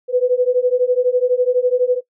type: beating tone pair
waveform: sine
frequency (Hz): 492.4 / 504.4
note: B4 / B4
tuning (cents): -5 / +36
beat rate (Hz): 12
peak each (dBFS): -16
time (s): 0.08-2.01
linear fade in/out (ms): 50
effects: noise-tail reverb RT60 0.1 s tail -19 dB re dry